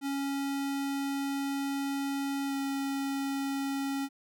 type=tone with pitch glide; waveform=square; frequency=277.2 to 275 Hz; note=C#4 to C#4; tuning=0 to -14 cents; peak=-31 dBFS; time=0.01-4.09 s; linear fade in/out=50 ms; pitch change=-14 cents; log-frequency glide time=2.47-2.53 s; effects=none